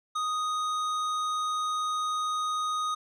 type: tone with hard clipping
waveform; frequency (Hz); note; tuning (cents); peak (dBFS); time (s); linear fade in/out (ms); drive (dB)
triangle; 1244.5; D#6; 0; -29; 0.15-2.95; 10; 15
effects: none